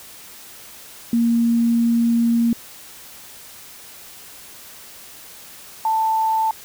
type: tone pair in turn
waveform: sine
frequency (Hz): 233.1 / 884.9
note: A#3 / A5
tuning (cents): 0 / +10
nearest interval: octave + major seventh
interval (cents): 2310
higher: second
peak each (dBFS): -14 / -16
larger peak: first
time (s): 1.13-2.53 / 5.85-6.51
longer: first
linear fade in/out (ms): 2
effects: white hiss -41 dBFS RMS until 6.64 s